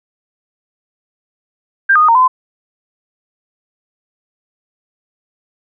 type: tone with pitch steps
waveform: sine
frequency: 1588 / 1228 / 1241 / 922 / 1016 / 1025 Hz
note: G6 / D#6 / D#6 / A#5 / B5 / C6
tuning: +22 / -23 / -5 / -19 / +49 / -36 cents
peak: -6 dBFS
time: 1.89-2.28 s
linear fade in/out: 10 ms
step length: 65 ms
effects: none